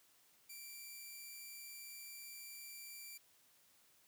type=tone; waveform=5% pulse; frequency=2349 Hz; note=D7; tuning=in tune; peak=-40 dBFS; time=0.49-3.18 s; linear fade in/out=10 ms; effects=white hiss -70 dBFS RMS until 4.07 s + high-pass 60 Hz 12 dB/octave